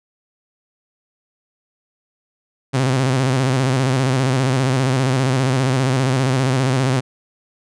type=tone with vibrato; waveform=sawtooth; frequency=130.81 Hz; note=C3; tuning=in tune; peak=-11 dBFS; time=2.73-7.01 s; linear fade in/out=20 ms; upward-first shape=square; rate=15 Hz; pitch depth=63 cents each way; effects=resampled to 22050 Hz